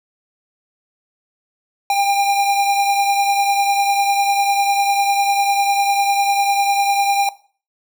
square beating tone pair, 799 / 809 Hz, G5 / G#5, +33 / -46 cents, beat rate 10 Hz, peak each -16 / -24 dBFS, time 1.9-7.29 s, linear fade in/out 2 ms, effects noise-tail reverb RT60 0.4 s tail -17 dB re dry

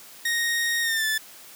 sawtooth tone with pitch glide, 1864.7 to 1749.9 Hz, A#6 to A6, 0 to -10 cents, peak -19 dBFS, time 0.25-1.18 s, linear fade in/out 5 ms, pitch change -110 cents, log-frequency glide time 0.82-1.06 s, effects white hiss -46 dBFS RMS until 1.55 s + high-pass 150 Hz 12 dB/octave

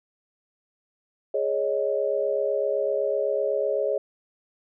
sine chord, Ab suspended fourth, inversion none, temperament equal, 415.3 / 554.4 / 622.3 Hz, Ab4 / Db5 / Eb5, 0 / 0 / 0 cents, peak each -27 / -25 / -28 dBFS, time 1.34-3.98 s, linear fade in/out 5 ms, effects none

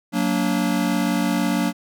square chord, Gb augmented, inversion none, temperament just, 185 / 231.2 / 289.1 Hz, Gb3 / Bb3 / D4, 0 / -14 / -27 cents, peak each -24 dBFS, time 0.12-1.73 s, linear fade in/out 50 ms, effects none

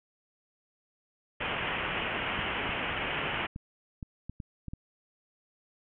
white low-pass noise, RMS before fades -33 dBFS, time 1.4-3.47 s, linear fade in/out 10 ms, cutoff 3100 Hz, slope 96 dB/octave
clicks, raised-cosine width 5 ms, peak -26 dBFS, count 8, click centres 2.391 / 2.693 / 3.561 / 4.028 / 4.296 / 4.402 / 4.683 / 4.735 s
effects none

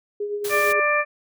sine tone with tremolo, 412.3 Hz, G#4, 13 cents flat, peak -22 dBFS, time 0.2-0.8 s, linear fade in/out 5 ms, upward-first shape triangle, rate 8.8 Hz, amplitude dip 55%
white noise, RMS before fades -32 dBFS, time 0.44-0.73 s, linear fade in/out 10 ms
harmonic tone, 592 Hz, D5, 14 cents sharp, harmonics 1 / 2 / 3 / 4, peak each -23 / -23 / -23 / -23 dBFS, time 0.49-1.05 s, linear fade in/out 50 ms
effects none

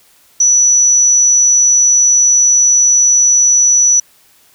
sine tone, 5920 Hz, F#8, in tune, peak -6 dBFS, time 0.4-4 s, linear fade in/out 5 ms, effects white hiss -49 dBFS RMS until 4.54 s

